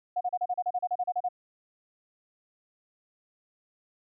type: tone bursts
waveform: sine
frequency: 724 Hz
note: F#5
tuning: 38 cents flat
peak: -25 dBFS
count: 14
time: 0.16-1.288 s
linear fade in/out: 10 ms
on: 49 ms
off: 34 ms
effects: none